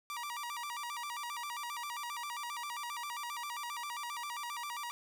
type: tone with vibrato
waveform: sawtooth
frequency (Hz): 1058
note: C6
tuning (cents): +19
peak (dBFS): -35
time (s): 0.1-4.91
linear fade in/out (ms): 0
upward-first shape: square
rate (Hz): 7.5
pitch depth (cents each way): 180
effects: none